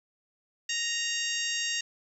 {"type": "harmonic tone", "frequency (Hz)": 932.3, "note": "A#5", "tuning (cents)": 0, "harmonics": [2, 3, 4, 5, 6, 7, 8], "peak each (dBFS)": [-35, -33, -37, -39, -37, -37, -39], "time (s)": [0.69, 1.81], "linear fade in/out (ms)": 5, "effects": ["10-bit"]}